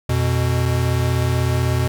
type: tone pair together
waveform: square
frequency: 87.31 / 123.47 Hz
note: F2 / B2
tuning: 0 / 0 cents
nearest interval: tritone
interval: 600 cents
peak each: -21 / -19 dBFS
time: 0.09-1.88 s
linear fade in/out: 5 ms
effects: 9-bit